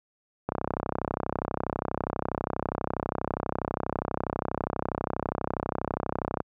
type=click train; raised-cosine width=1 ms; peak=-13 dBFS; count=192; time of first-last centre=0.49-6.403 s; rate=32.3 Hz; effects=high-pass 60 Hz 12 dB/octave